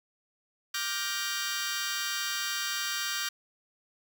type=chord; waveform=15% pulse; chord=G minor seventh; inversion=second; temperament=just; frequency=1176 / 1411.2 / 1568 / 1881.6 Hz; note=D6 / F6 / G6 / Bb6; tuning=+2 / +18 / 0 / +16 cents; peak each=-32 / -31 / -28 / -31 dBFS; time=0.74-3.29 s; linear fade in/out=5 ms; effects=none